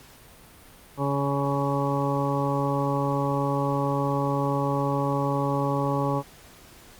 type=harmonic tone; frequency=140 Hz; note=C#3; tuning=18 cents sharp; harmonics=1 / 2 / 3 / 4 / 6 / 7 / 8; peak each=-27 / -29 / -32 / -30 / -31 / -35 / -32 dBFS; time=0.97-6.23 s; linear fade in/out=50 ms; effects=pink hiss -50 dBFS RMS until 6.99 s + Opus 48 kbps